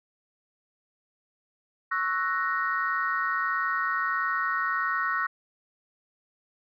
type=chord; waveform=sine; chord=F# dominant seventh; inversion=second; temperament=equal; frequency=1108.7 / 1318.5 / 1480 / 1864.7 Hz; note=C#6 / E6 / F#6 / A#6; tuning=0 / 0 / 0 / 0 cents; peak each=-30 dBFS; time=1.91-5.27 s; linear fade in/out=10 ms; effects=tanh soft clip ceiling -14 dBFS